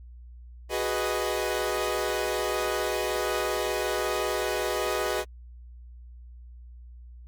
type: chord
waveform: sawtooth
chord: G# minor seventh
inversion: third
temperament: equal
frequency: 370 / 415.3 / 493.9 / 622.3 Hz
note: F#4 / G#4 / B4 / D#5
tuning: 0 / 0 / 0 / 0 cents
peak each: -28 dBFS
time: 0.69-5.25 s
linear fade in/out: 50 ms
effects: added 60 Hz sine -43 dBFS peak until 7.27 s + Opus 48 kbps